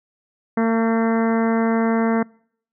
harmonic tone with a mistuned harmonic, 226.8 Hz, A#3, 47 cents flat, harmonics 1 / 2 / 3 / 4 / 5 / 6 / 7 / 8 / 9, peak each -17 / -23 / -27 / -29 / -31 / -33 / -34 / -35 / -36 dBFS, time 0.57-2.23 s, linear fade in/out 5 ms, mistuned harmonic 7, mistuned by -17 cents, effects noise-tail reverb RT60 0.6 s tail -26 dB re dry

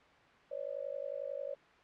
sine tone with amplitude modulation, 560 Hz, C#5, 18 cents sharp, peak -33 dBFS, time 0.51-1.55 s, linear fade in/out 10 ms, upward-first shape sine, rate 51.1 Hz, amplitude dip 100%, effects white hiss -61 dBFS RMS until 1.83 s + low-pass 2000 Hz 12 dB/octave

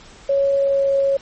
sine tone with pitch glide, 554.4 to 550.3 Hz, C#5 to C#5, 0 to -13 cents, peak -14 dBFS, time 0.29-1.17 s, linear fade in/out 5 ms, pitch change -13 cents, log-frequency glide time 0.52-0.9 s, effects pink hiss -44 dBFS RMS until 1.21 s + MP3 32 kbps

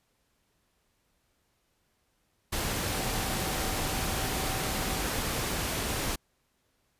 sine tone in noise, 763 Hz, G5, 47 cents flat, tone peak -41 dBFS, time 2.92-5.02 s, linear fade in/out 10 ms, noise pink, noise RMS -31 dBFS, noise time 2.52-6.16 s, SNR -13 dB, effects pink hiss -73 dBFS RMS until 6.99 s + resampled to 32000 Hz

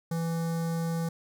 square tone with notch filter, 165.9 Hz, E3, 11 cents sharp, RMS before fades -30 dBFS, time 0.11-1.09 s, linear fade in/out 5 ms, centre 2700 Hz, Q 0.76, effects none

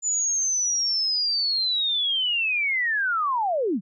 sine linear sweep, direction down, 7040 to 160.2 Hz, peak -21 dBFS, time 0.02-3.81 s, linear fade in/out 50 ms, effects none

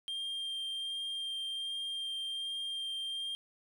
triangle tone with vibrato, 3188 Hz, G7, 28 cents sharp, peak -34 dBFS, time 0.08-3.35 s, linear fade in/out 0 ms, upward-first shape sine, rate 1.3 Hz, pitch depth 8 cents each way, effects none

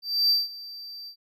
triangle tone with ADSR envelope, 4669 Hz, D8, 11 cents flat, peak -16 dBFS, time 0.02-1.16 s, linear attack 280 ms, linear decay 180 ms, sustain -20 dB, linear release 85 ms, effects none

